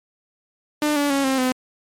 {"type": "tone with pitch steps", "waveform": "sawtooth", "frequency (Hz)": [299.4, 287.7, 276.5, 265.7, 255.3], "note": ["D4", "D4", "C#4", "C4", "C4"], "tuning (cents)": [33, -36, -4, 27, -42], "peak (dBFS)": -14, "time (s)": [0.82, 1.52], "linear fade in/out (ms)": 2, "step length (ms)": 140, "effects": ["MP3 64 kbps"]}